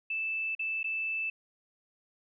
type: tone with dropouts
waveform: sine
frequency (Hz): 2637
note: E7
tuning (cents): 0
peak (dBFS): -30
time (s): 0.1-1.3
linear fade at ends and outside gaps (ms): 5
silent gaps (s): 0.551-0.593 / 0.831-0.842
effects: none